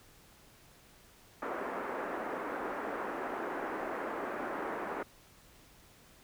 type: band-pass noise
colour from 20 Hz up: pink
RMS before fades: -38 dBFS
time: 1.42-5.03 s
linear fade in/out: 2 ms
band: 280 to 1700 Hz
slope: 24 dB/octave
effects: pink hiss -60 dBFS RMS until 6.23 s